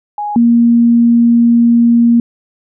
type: tone pair in turn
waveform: sine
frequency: 830.6 / 235 Hz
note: G#5 / A#3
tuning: 0 / +14 cents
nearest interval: octave + minor seventh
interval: 2186 cents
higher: first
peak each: -16 / -5 dBFS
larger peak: second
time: 0.18-0.36 / 0.36-2.2 s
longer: second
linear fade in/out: 2 ms
effects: none